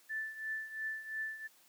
sine tone with tremolo, 1759 Hz, A6, 1 cent flat, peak -34 dBFS, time 0.09-1.48 s, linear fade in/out 20 ms, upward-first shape triangle, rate 2.9 Hz, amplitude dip 80%, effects white hiss -65 dBFS RMS until 1.68 s + high-pass 200 Hz 12 dB/octave

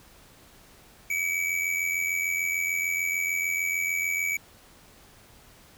square tone with amplitude modulation, 2283 Hz, D7, 50 cents flat, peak -23 dBFS, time 1.1-4.37 s, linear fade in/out 5 ms, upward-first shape sine, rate 86.7 Hz, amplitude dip 65%, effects pink hiss -54 dBFS RMS until 5.77 s

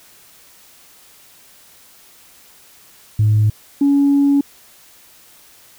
sine tone pair in turn, 106.8 / 281.6 Hz, G#2 / C#4, +49 / +27 cents, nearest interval octave + perfect fourth, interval 1678 cents, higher second, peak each -9 dBFS, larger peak neither, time 3.19-3.5 / 3.81-4.41 s, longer second, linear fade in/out 5 ms, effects tanh soft clip ceiling -7 dBFS + white hiss -47 dBFS RMS until 5.78 s

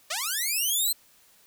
5% pulse linear sweep, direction up, 562 to 4186 Hz, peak -16 dBFS, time 0.1-0.93 s, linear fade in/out 10 ms, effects white hiss -59 dBFS RMS until 1.46 s

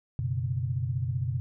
sine chord, F# suspended fourth, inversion none, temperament just, 92.5 / 123.33 / 138.75 Hz, F#2 / B2 / C#3, 0 / -2 / +2 cents, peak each -33 / -29 / -33 dBFS, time 0.19-1.4 s, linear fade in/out 0 ms, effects none

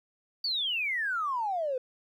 triangle exponential sweep, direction down, 4651 to 494.7 Hz, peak -24 dBFS, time 0.44-1.78 s, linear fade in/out 5 ms, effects tanh soft clip ceiling -26 dBFS

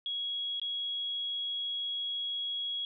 sine tone with dropouts, 3322 Hz, G#7, in tune, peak -32 dBFS, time 0.06-2.85 s, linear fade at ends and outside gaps 1 ms, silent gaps 0.598-0.616 s, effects none

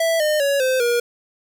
square tone with pitch steps, 659.3 / 608.1 / 560.8 / 517.3 / 477.1 Hz, E5 / D#5 / C#5 / C5 / A#4, 0 / -40 / +20 / -20 / +40 cents, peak -17 dBFS, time 0-1 s, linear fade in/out 5 ms, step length 200 ms, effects none

